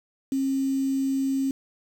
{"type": "tone with quantisation", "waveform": "sine", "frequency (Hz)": 270, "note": "C#4", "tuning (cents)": -45, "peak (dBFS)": -22, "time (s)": [0.32, 1.51], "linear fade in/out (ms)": 2, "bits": 7, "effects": []}